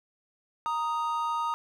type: tone pair together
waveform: triangle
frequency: 932.3 / 1244.5 Hz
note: A#5 / D#6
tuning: 0 / 0 cents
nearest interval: perfect fourth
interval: 500 cents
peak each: -28 dBFS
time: 0.66-1.54 s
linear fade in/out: 0 ms
effects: none